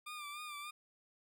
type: tone with vibrato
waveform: 20% pulse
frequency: 1194 Hz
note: D6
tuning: 28 cents sharp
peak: -39 dBFS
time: 0.06-0.71 s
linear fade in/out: 10 ms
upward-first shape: sine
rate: 3.4 Hz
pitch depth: 49 cents each way
effects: none